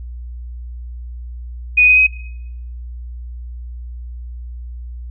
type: tone with pitch steps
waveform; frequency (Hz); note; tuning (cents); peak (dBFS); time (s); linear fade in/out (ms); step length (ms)
sine; 2480 / 2503 / 2526; D#7 / D#7 / D#7; -6 / +10 / +26; -7; 1.77-2.07; 10; 100
effects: noise-tail reverb RT60 0.8 s tail -21 dB re dry + added 60 Hz sine -27 dBFS peak until 5.1 s